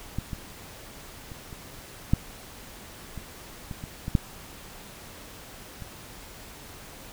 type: clicks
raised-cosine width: 5 ms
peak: -16 / -20 / -28 / -28 / -7 / -23 / -22 / -25 / -19 / -7 / -27 dBFS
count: 11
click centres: 0.186 / 0.332 / 1.318 / 1.528 / 2.135 / 3.177 / 3.712 / 3.839 / 4.081 / 4.152 / 5.822 s
effects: pink hiss -45 dBFS RMS until 7.12 s